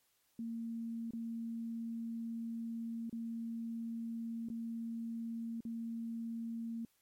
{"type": "tone with dropouts", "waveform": "sine", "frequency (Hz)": 229.5, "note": "A#3", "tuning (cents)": -27, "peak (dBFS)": -38, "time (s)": [0.39, 6.85], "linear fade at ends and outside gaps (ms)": 2, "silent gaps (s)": [[1.108, 1.134], [3.096, 3.127], [4.487, 4.5], [5.606, 5.651]], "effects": ["white hiss -75 dBFS RMS until 7.01 s", "MP3 64 kbps"]}